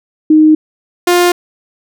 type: tone pair in turn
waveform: sine / sawtooth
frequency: 310 / 352.9 Hz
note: D#4 / F4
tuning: -6 / +18 cents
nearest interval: major second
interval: 224 cents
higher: second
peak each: -3 dBFS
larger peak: neither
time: 0.3-0.55 / 1.07-1.32 s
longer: neither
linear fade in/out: 5 ms
effects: none